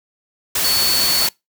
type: tone in noise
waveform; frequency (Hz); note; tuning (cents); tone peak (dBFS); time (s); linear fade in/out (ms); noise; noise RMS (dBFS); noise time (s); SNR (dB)
sine; 4435; C#8; 0; -16; 0.64-1.27; 5; white; -19; 0.55-1.29; 0
effects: noise-tail reverb RT60 0.2 s tail -25 dB re dry